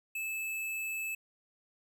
square tone, 2614 Hz, E7, 15 cents flat, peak -35 dBFS, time 0.15-1.15 s, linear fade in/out 5 ms, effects none

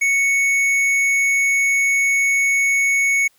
sine tone with tanh clipping, 2217 Hz, C#7, in tune, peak -16 dBFS, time 0.01-3.28 s, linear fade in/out 10 ms, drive 11 dB, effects white hiss -59 dBFS RMS until 3.38 s

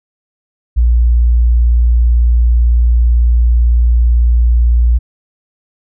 sine tone, 59 Hz, A#1, 22 cents sharp, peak -6 dBFS, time 0.76-4.99 s, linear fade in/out 20 ms, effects none

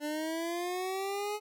25% pulse linear sweep, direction up, 293.7 to 423.8 Hz, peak -29 dBFS, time 0-1.4 s, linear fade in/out 50 ms, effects none

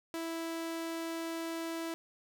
sawtooth tone, 329.6 Hz, E4, in tune, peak -32 dBFS, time 0.14-1.94 s, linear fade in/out 0 ms, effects none

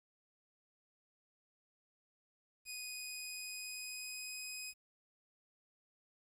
15% pulse tone with pitch glide, 2490 to 2512 Hz, D#7 to D#7, +1 to +16 cents, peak -36 dBFS, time 2.65-4.74 s, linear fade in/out 50 ms, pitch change +15 cents, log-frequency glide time 2.86-4.41 s, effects 11-bit

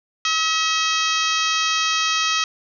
harmonic tone, 641 Hz, E5, 49 cents flat, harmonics 2 / 3 / 4 / 5 / 6 / 7 / 8 / 9 / 10, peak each -23 / -28 / -25 / -25 / -28 / -30 / -30 / -29 / -32 dBFS, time 0.25-2.44 s, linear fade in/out 2 ms, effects none

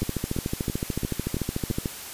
two click trains, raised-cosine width 3 ms, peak -15 / -13 dBFS, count 6 / 26, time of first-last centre 0.03-1.702 / 0.02-1.858 s, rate 2.99 / 13.6 Hz, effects white hiss -38 dBFS RMS until 2.13 s + resampled to 32000 Hz

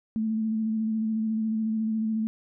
sine tone with vibrato, 220 Hz, A3, in tune, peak -24 dBFS, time 0.16-2.27 s, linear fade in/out 0 ms, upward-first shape square, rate 14 Hz, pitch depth 20 cents each way, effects none

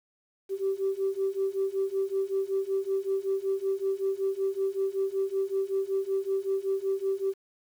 sine beating tone pair, 385.4 / 390.7 Hz, G4 / G4, -29 / -6 cents, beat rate 5.3 Hz, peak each -29 / -28 dBFS, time 0.49-7.34 s, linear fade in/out 50 ms, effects tanh soft clip ceiling -19 dBFS + 9-bit

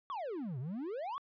triangle exponential two-way sweep, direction down then up, 1174.7 to 118.6 to 1174.7 Hz, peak -35 dBFS, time 0.1-1.18 s, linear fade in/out 0 ms, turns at 0.59 s, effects resampled to 11025 Hz

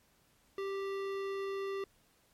sine tone with hard clipping, 392 Hz, G4, in tune, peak -37 dBFS, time 0.58-1.84 s, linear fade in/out 2 ms, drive 16 dB, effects pink hiss -69 dBFS RMS until 2.33 s + MP3 64 kbps

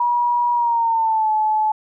sine tone with pitch glide, 962 to 862 Hz, B5 to A5, -46 to -36 cents, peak -15 dBFS, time 0-1.72 s, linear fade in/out 5 ms, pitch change -190 cents, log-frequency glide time 0.53-1.31 s, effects none

